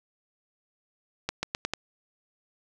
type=accelerating click train; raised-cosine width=0.2 ms; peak=-11 dBFS; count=5; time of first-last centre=1.29-1.736 s; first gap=140 ms; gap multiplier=0.85; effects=none